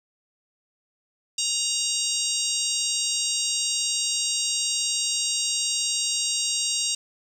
harmonic tone, 939 Hz, A#5, 12 cents sharp, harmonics 3 / 4 / 5 / 6 / 7 / 8 / 9, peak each -31 / -31 / -31 / -31 / -31 / -31 / -31 dBFS, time 1.38-6.95 s, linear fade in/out 5 ms, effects 8-bit

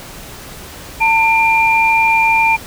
sine tone pair together, 897 / 2386 Hz, A5 / D7, +33 / +27 cents, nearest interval octave + perfect fourth, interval 1694 cents, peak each -12 dBFS, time 1-2.57 s, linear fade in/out 20 ms, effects pink hiss -33 dBFS RMS until 2.66 s

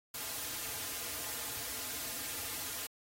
white noise with comb filter, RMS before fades -40 dBFS, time 0.14-2.87 s, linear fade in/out 5 ms, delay 5.3 ms, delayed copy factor -0.9, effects AAC 48 kbps

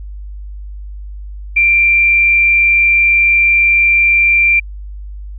sine tone with frequency modulation, 2366 Hz, D7, 12 cents sharp, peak -7 dBFS, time 1.56-4.6 s, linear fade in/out 10 ms, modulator 106 Hz, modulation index 0.25, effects added 50 Hz sine -25 dBFS peak until 5.38 s

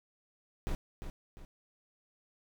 brown noise with echo, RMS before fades -33 dBFS, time 0.67-0.75 s, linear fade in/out 0 ms, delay 350 ms, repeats 2, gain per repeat -8 dB, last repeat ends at 1.45 s, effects none

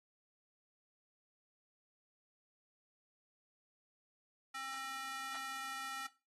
square tone with high-pass filter, 267.5 Hz, C4, 38 cents sharp, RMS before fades -44 dBFS, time 4.54-6.07 s, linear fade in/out 10 ms, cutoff 1300 Hz, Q 1.9, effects noise-tail reverb RT60 0.3 s tail -18 dB re dry + AAC 32 kbps

